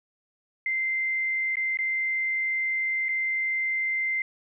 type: tone with dropouts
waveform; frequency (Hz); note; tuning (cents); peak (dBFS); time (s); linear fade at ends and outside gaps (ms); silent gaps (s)
sine; 2083; C7; -8; -24; 0.66-4.22; 2; 1.556-1.569 / 1.772-1.788 / 3.085-3.09
effects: none